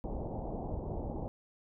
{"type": "low-pass noise", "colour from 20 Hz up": "pink", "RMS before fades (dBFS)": -38, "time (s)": [0.04, 1.28], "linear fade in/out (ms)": 0, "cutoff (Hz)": 860, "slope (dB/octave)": 48, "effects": []}